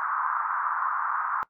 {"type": "band-pass noise", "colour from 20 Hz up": "pink", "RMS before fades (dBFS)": -28, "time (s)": [0, 1.43], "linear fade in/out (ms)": 0, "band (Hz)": [1000, 1400], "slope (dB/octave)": 48, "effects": ["noise-tail reverb RT60 0.1 s tail -19 dB re dry"]}